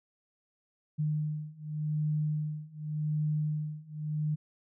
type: beating tone pair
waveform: sine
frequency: 151.6 / 152.47 Hz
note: D#3 / D#3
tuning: -45 / -35 cents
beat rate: 0.87 Hz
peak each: -33 / -32 dBFS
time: 0.98-4.36 s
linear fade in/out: 20 ms
effects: none